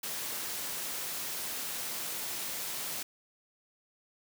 white high-pass noise, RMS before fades -37 dBFS, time 0.03-3.03 s, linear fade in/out 5 ms, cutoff 130 Hz, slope 12 dB/octave, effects none

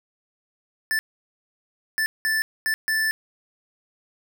square tone bursts at uneven times, 1760 Hz, A6, in tune, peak -21 dBFS, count 5, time 0.91-0.99 / 1.98-2.06 / 2.25-2.42 / 2.66-2.74 / 2.88-3.11 s, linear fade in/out 0 ms, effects none

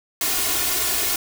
white noise with comb filter, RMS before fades -22 dBFS, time 0.21-1.16 s, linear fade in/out 2 ms, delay 2.8 ms, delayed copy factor +0.75, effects none

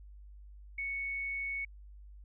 sine tone, 2217 Hz, C#7, in tune, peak -34 dBFS, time 0.78-1.65 s, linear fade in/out 5 ms, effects added 50 Hz sine -49 dBFS peak until 2.24 s

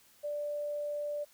sine tone, 587.3 Hz, D5, in tune, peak -33 dBFS, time 0.23-1.25 s, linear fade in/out 20 ms, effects white hiss -63 dBFS RMS until 1.33 s

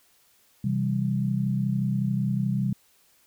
sine chord, C major, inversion none, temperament equal, 130.81 / 164.81 / 196 Hz, C3 / E3 / G3, 0 / 0 / 0 cents, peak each -26 / -31 / -26 dBFS, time 0.64-2.73 s, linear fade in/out 5 ms, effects white hiss -62 dBFS RMS until 3.26 s

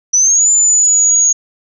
sine exponential two-way sweep, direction up then down, 5880 to 7100 to 6640 Hz, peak -7 dBFS, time 0.13-1.33 s, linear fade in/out 10 ms, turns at 0.5 s, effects none

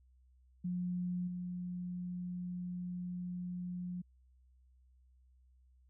sine tone with level steps, 178.7 Hz, F3, 40 cents sharp, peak -34 / -38 dBFS, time 0.64-4.02 s, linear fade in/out 10 ms, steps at 1.27 s, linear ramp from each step 10 ms, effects added 63 Hz sine -63 dBFS peak until 5.89 s

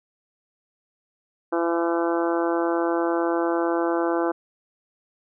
harmonic tone, 168.9 Hz, E3, 42 cents sharp, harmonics 2 / 3 / 4 / 5 / 6 / 7 / 8 / 9, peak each -23 / -27 / -29 / -31 / -33 / -34 / -35 / -36 dBFS, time 1.52-4.32 s, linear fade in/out 10 ms, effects none

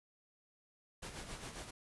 pink noise with tremolo, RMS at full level -45 dBFS, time 1.02-1.71 s, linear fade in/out 10 ms, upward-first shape sine, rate 7.4 Hz, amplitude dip 55%, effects resampled to 24000 Hz

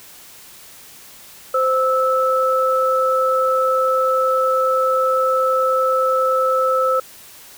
sine tone pair together, 520 / 1310.3 Hz, C5 / E6, -11 / -11 cents, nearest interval octave + major third, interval 1600 cents, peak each -17 dBFS, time 1.54-7 s, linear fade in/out 5 ms, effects white hiss -42 dBFS RMS until 7.57 s

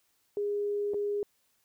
sine tone with dropouts, 410 Hz, G#4, 22 cents flat, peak -28 dBFS, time 0.37-1.23 s, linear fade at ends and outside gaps 1 ms, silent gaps 0.936-0.943 s, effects white hiss -72 dBFS RMS until 1.64 s

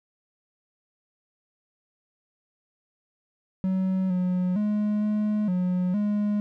triangle tone with pitch steps, 188.2 / 181.5 / 209.7 / 211.3 / 181.1 / 207.6 Hz, F#3 / F#3 / G#3 / G#3 / F#3 / G#3, +30 / -33 / +17 / +30 / -37 / 0 cents, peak -20 dBFS, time 3.64-6.4 s, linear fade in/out 0 ms, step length 460 ms, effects none

